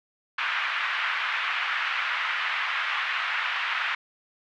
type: band-pass noise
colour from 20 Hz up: pink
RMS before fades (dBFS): -28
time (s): 0.38-3.95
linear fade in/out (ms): 5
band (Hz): 1200 to 2800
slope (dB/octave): 24
effects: none